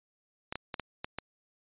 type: clicks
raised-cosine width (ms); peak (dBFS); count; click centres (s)
0.3; -19; 6; 0.525 / 0.556 / 0.742 / 0.797 / 1.045 / 1.186
effects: resampled to 8000 Hz